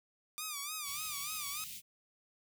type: tone with vibrato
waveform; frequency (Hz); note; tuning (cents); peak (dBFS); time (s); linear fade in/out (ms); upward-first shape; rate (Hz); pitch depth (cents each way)
5% pulse; 1192; D6; +25; -27; 0.38-1.64; 0; sine; 3.4; 110
type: band-stop noise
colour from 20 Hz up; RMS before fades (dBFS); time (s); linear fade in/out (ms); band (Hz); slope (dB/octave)
white; -46; 0.84-1.82; 50; 210 to 2200; 48
effects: none